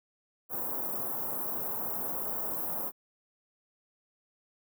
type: band-stop noise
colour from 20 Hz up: white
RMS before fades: -34 dBFS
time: 0.49-2.92 s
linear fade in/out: 50 ms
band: 1100 to 14000 Hz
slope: 24 dB/octave
effects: high-pass 150 Hz 12 dB/octave